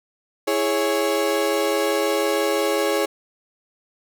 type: chord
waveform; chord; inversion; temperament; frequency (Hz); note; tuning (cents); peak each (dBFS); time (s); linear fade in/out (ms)
35% pulse; C# minor; first; equal; 329.6 / 415.3 / 554.4; E4 / G#4 / C#5; 0 / 0 / 0; -24 / -21 / -21; 0.47-3.06; 10
effects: none